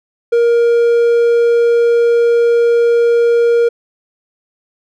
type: tone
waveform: triangle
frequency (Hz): 470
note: A#4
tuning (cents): +14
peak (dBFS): -6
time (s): 0.32-3.69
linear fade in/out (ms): 10
effects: none